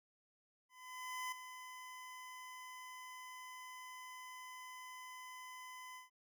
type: tone with ADSR envelope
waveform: 25% pulse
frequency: 1014 Hz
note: B5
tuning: 45 cents sharp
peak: -36 dBFS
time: 0.69-6.1 s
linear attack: 630 ms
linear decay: 6 ms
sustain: -10 dB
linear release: 140 ms
effects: none